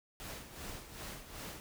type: noise with tremolo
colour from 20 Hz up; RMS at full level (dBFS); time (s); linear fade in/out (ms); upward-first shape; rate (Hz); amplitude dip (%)
pink; -44; 0.2-1.6; 0; sine; 2.6; 65
effects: none